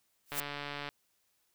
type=noise with exponential growth; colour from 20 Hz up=blue; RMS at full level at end=-30 dBFS; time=0.26-0.4 s; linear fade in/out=1 ms; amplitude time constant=30 ms
type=click train; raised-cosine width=0.3 ms; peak=-23 dBFS; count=83; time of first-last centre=0.32-0.889 s; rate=144 Hz
effects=white hiss -75 dBFS RMS until 1.54 s

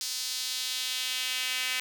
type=tone with high-pass filter sweep; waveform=sawtooth; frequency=255 Hz; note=C4; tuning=44 cents flat; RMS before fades=-32 dBFS; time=0.01-1.8 s; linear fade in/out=0 ms; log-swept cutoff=4900 to 2400 Hz; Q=1.9; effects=none

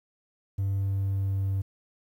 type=tone with pitch glide; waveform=triangle; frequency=98 to 97.1 Hz; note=G2 to G2; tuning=0 to -16 cents; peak=-22 dBFS; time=0.58-1.62 s; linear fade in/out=10 ms; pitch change=-16 cents; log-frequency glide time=0.8-1.5 s; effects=tanh soft clip ceiling -19 dBFS + 10-bit

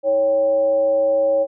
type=tone with frequency modulation; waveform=sine; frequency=554.4 Hz; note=C#5; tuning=in tune; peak=-14 dBFS; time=0.03-1.47 s; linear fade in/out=50 ms; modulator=235 Hz; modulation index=0.26; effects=none

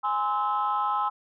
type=chord; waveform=sine; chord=Ab augmented; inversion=none; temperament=just; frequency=830.6 / 1038.3 / 1297.8 Hz; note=Ab5 / C6 / E6; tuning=0 / -14 / -27 cents; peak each=-27 dBFS; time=0.03-1.1 s; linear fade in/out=20 ms; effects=tanh soft clip ceiling -17 dBFS

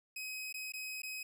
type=tone with dropouts; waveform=sawtooth; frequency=2532 Hz; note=D#7; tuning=30 cents sharp; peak=-37 dBFS; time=0.16-1.23 s; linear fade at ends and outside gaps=5 ms; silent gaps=0.527-0.541 / 0.722-0.736 / 1.02-1.032 s; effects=none

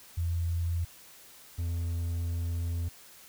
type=tone pair in turn; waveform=sine / triangle; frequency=85 / 85 Hz; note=F2 / F2; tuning=-46 / -46 cents; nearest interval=unison; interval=0 cents; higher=neither; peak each=-27 dBFS; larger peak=neither; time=0.17-0.85 / 1.58-2.89 s; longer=second; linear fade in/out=10 ms; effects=white hiss -53 dBFS RMS until 3.28 s

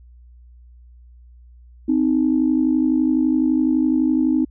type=tone pair together; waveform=sine; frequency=259.2 / 311.1 Hz; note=C4 / D#4; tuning=-16 / 0 cents; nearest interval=minor third; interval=316 cents; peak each=-17 dBFS; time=1.88-4.45 s; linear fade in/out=10 ms; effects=tanh soft clip ceiling -7 dBFS + added 60 Hz sine -43 dBFS peak until 4.5 s

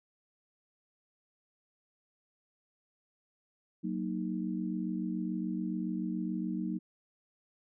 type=chord; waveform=sine; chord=D# minor; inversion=first; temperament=equal with one note detuned; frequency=186.07 / 233.1 / 311.1 Hz; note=F#3 / A#3 / D#4; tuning=+10 / 0 / 0 cents; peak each=-35 / -37 / -37 dBFS; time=3.83-6.79 s; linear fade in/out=20 ms; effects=none

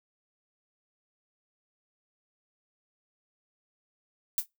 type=noise with exponential decay; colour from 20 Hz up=violet; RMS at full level=-22 dBFS; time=4.38-4.46 s; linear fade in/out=1 ms; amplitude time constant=17 ms; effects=noise-tail reverb RT60 0.2 s tail -24 dB re dry

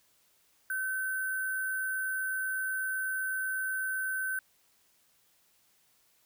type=tone with sample-and-hold; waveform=sine; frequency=1531 Hz; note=G6; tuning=41 cents flat; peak=-30 dBFS; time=0.7-4.39 s; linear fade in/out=2 ms; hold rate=11025 Hz; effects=white hiss -68 dBFS RMS until 6.25 s

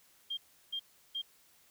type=tone bursts; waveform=sine; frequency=3200 Hz; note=G7; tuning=35 cents sharp; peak=-34 dBFS; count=3; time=0.3-1.219 s; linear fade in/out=10 ms; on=73 ms; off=350 ms; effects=white hiss -65 dBFS RMS until 1.7 s

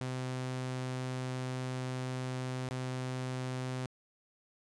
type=tone with dropouts; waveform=sawtooth; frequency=128.3 Hz; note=C3; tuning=34 cents flat; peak=-31 dBFS; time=0.01-3.86 s; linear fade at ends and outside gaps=0 ms; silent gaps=2.688-2.71 s; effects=resampled to 22050 Hz

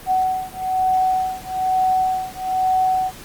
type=beating tone pair; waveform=sine; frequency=748 / 749.1 Hz; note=F#5 / F#5; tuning=+19 / +21 cents; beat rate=1.1 Hz; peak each=-20 dBFS; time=0.06-3.12 s; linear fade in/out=50 ms; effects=pink hiss -39 dBFS RMS until 3.24 s + Opus 32 kbps

